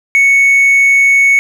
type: tone with hard clipping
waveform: sine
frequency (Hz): 2217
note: C#7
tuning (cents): 0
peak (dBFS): -6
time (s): 0.15-1.39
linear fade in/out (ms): 0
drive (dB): 2
effects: none